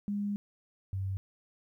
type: tone pair in turn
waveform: sine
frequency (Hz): 203.9 / 96.23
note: G#3 / G2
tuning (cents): -32 / -32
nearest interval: octave + minor second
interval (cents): 1300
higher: first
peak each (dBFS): -30 / -31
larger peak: first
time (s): 0.08-0.36 / 0.93-1.17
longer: first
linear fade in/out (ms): 0
effects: 12-bit